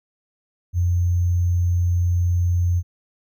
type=tone with sample-and-hold; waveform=sine; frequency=87.9 Hz; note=F2; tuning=12 cents sharp; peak=-16 dBFS; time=0.73-2.83 s; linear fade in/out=50 ms; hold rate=6300 Hz; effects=none